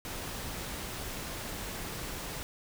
pink noise, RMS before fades -39 dBFS, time 0.05-2.43 s, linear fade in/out 0 ms, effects none

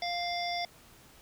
harmonic tone with a mistuned harmonic, 698.5 Hz, F5, in tune, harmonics 1 / 3 / 5 / 7 / 8, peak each -33 / -38 / -40 / -41 / -42 dBFS, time 0.02-0.65 s, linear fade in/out 2 ms, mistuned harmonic 8, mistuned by -34 cents, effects pink hiss -57 dBFS RMS until 1.21 s

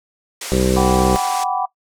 white band-pass noise, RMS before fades -29 dBFS, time 0.41-1.44 s, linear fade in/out 5 ms, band 330 to 9900 Hz, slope 24 dB/octave
harmonic tone, 64 Hz, C2, 38 cents flat, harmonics 1 / 2 / 3 / 4 / 5 / 6 / 7 / 8 / 9, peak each -21 / -25 / -19 / -28 / -24 / -19 / -26 / -23 / -30 dBFS, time 0.52-1.16 s, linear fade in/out 0 ms
sine chord, G major seventh, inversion third, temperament equal with one note detuned, 740 / 784 / 987.8 / 1159.8 Hz, F#5 / G5 / B5 / D6, 0 / 0 / 0 / -22 cents, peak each -21 / -22 / -25 / -26 dBFS, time 0.76-1.66 s, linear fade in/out 10 ms
effects noise-tail reverb RT60 0.1 s tail -18 dB re dry

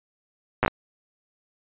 slowing click train, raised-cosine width 0.5 ms, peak -5 dBFS, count 5, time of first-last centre 0.63-0.679 s, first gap 8 ms, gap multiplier 1.3, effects resampled to 8000 Hz

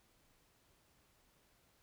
silence, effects pink hiss -72 dBFS RMS until 1.82 s

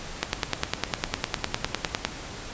click train, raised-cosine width 0.2 ms, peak -5 dBFS, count 19, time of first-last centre 0.23-2.05 s, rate 9.89 Hz, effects pink hiss -38 dBFS RMS until 2.53 s + resampled to 16000 Hz

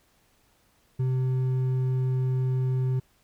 triangle tone with hard clipping, 129 Hz, C3, 24 cents flat, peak -24 dBFS, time 0.99-3 s, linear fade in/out 10 ms, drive 8 dB, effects pink hiss -65 dBFS RMS until 3.23 s

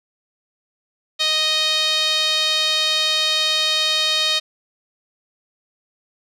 sawtooth tone with band-pass filter, 622.3 Hz, D#5, in tune, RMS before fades -19 dBFS, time 1.19-4.4 s, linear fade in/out 20 ms, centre 3800 Hz, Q 3.9, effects none

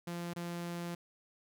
sawtooth tone with dropouts, 172.5 Hz, F3, 21 cents flat, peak -34 dBFS, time 0.07-0.95 s, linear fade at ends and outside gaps 5 ms, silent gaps 0.335-0.361 s, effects none

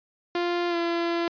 sawtooth tone with pitch glide, 348.6 to 339.9 Hz, F4 to F4, -3 to -47 cents, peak -20 dBFS, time 0.35-1.28 s, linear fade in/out 2 ms, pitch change -44 cents, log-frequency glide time 0.69-0.76 s, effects resampled to 11025 Hz

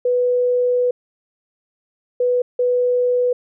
sine tone bursts at uneven times, 493.9 Hz, B4, in tune, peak -14 dBFS, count 3, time 0.05-0.91 / 2.2-2.42 / 2.59-3.33 s, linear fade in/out 5 ms, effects none

